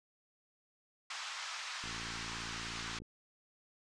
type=band-pass noise; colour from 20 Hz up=pink; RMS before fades=-43 dBFS; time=1.1-2.99 s; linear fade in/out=5 ms; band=1000 to 6500 Hz; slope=24 dB/octave
type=click train; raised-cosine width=3 ms; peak=-37 dBFS; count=68; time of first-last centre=1.84-3.02 s; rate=56.8 Hz
effects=resampled to 22050 Hz